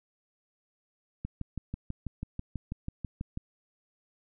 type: click train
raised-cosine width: 5 ms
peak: -22 dBFS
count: 14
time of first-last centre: 1.25-3.374 s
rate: 6.12 Hz
effects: none